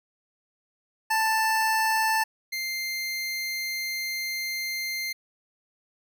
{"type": "tone pair in turn", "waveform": "25% pulse", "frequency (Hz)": [883, 2100], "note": ["A5", "C7"], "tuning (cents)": [6, 6], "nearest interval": "octave + minor third", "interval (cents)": 1500, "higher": "second", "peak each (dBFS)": [-18, -25], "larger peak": "first", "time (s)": [[1.1, 2.24], [2.52, 5.13]], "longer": "second", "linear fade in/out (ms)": 10, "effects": []}